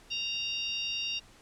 harmonic tone, 930 Hz, A#5, 4 cents flat, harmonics 3 / 4 / 5 / 6, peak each -33 / -38 / -42 / -40 dBFS, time 0.1-1.2 s, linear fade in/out 20 ms, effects pink hiss -57 dBFS RMS until 1.41 s + low-pass 9000 Hz 12 dB/octave

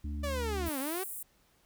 harmonic tone, 73.42 Hz, D2, in tune, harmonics 1 / 3 / 4, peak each -34 / -44 / -46 dBFS, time 0.04-0.69 s, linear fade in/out 5 ms
sawtooth linear two-way sweep, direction down then up, 591 to 256.3 to 392.4 Hz, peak -30 dBFS, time 0.23-1.04 s, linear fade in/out 10 ms, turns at 0.79 s
pink high-pass noise, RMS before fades -41 dBFS, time 0.66-1.23 s, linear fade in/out 5 ms, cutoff 8600 Hz, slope 48 dB/octave
effects pink hiss -68 dBFS RMS until 1.65 s

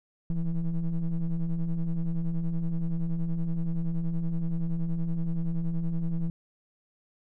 triangle ring-modulated tone, 81 Hz, E2, 30 cents flat, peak -20 dBFS, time 0.3-6.3 s, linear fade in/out 0 ms, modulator 86.3 Hz, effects none

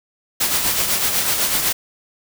white noise with tremolo, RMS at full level -17 dBFS, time 0.4-1.73 s, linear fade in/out 10 ms, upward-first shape triangle, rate 8 Hz, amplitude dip 50%, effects none

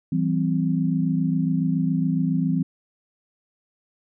sine tone cluster, 165.7 / 193 / 259.7 Hz, E3 / G3 / C4, +9 / -27 / -13 cents, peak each -22 / -26 / -24 dBFS, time 0.12-2.63 s, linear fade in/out 5 ms, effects none

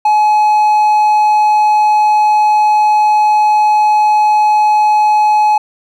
triangle tone, 848 Hz, G#5, 36 cents sharp, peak -5 dBFS, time 0.05-5.58 s, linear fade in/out 5 ms, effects none

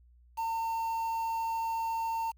triangle tone with quantisation, 907 Hz, A#5, 48 cents flat, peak -28 dBFS, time 0.37-2.32 s, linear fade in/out 20 ms, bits 8, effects added 60 Hz sine -57 dBFS peak until 2.37 s

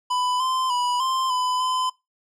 square tone with pitch steps, 997 / 1035 / 982 / 1045 / 1005 / 1019 Hz, B5 / C6 / B5 / C6 / B5 / C6, +16 / -19 / -10 / -2 / +30 / -46 cents, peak -22 dBFS, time 0.1-1.9 s, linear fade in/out 10 ms, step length 300 ms, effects noise-tail reverb RT60 0.2 s tail -21 dB re dry + low-pass 8000 Hz 12 dB/octave

